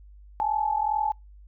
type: tone pair together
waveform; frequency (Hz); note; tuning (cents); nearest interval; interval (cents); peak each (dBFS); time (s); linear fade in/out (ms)
sine; 830.6 / 873; G#5 / A5; 0 / -14; minor second; 86; -26 / -25; 0.4-1.12; 0
effects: noise-tail reverb RT60 0.2 s tail -26 dB re dry + added 50 Hz sine -46 dBFS peak until 1.47 s